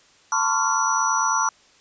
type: tone cluster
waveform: sine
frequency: 893 / 1027 / 1116 / 1386 / 5890 Hz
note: A5 / C6 / C#6 / F6 / F#8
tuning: +25 / -33 / +11 / -14 / -9 cents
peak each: -25 dBFS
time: 0.32-1.49 s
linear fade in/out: 2 ms
effects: white hiss -55 dBFS RMS until 1.8 s + resampled to 16000 Hz